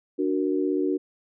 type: chord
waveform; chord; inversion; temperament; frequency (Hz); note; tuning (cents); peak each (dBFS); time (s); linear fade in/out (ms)
sine; D augmented; none; equal; 293.7 / 370 / 466.2; D4 / F#4 / A#4; 0 / 0 / 0; -25 / -25 / -31; 0.18-0.98; 20
effects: none